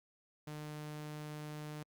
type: tone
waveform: sawtooth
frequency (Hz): 150.9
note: D3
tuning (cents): +47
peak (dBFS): -39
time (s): 0.47-1.83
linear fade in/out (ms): 5
effects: Opus 48 kbps